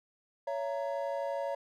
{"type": "chord", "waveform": "triangle", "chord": "A# diminished", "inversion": "first", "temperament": "just", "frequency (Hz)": [559.4, 671.3, 932.3], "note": ["C#5", "E5", "A#5"], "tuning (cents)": [16, 31, 0], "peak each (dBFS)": [-32, -36, -38], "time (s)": [0.47, 1.55], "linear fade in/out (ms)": 5, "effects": []}